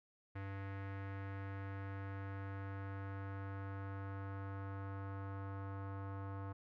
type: tone with low-pass filter sweep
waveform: square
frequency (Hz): 98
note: G2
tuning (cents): 0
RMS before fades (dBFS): -45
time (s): 0.35-6.53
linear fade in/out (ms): 10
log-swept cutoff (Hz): 1900 to 1200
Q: 2.3
effects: none